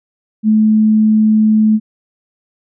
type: tone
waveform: sine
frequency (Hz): 216.3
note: A3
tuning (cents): -29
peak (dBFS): -7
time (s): 0.43-1.8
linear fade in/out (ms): 50
effects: none